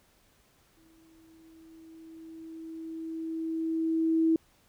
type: tone with exponential growth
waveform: sine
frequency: 324.1 Hz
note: E4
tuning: 29 cents flat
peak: -20 dBFS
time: 0.77-4.36 s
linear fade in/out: 2 ms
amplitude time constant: 780 ms
effects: pink hiss -65 dBFS RMS until 4.68 s